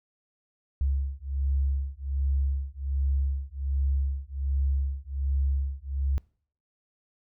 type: beating tone pair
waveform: sine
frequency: 67.9 / 69.2 Hz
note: C#2 / C#2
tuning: -35 / -2 cents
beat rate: 1.3 Hz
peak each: -28 dBFS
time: 0.81-6.18 s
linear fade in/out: 0 ms
effects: noise-tail reverb RT60 0.5 s tail -24 dB re dry